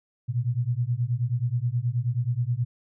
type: beating tone pair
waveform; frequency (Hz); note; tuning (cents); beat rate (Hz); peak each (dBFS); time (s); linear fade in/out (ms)
sine; 116.54 / 125.94; A#2 / B2; 0 / +34; 9.4; -26; 0.28-2.65; 20
effects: none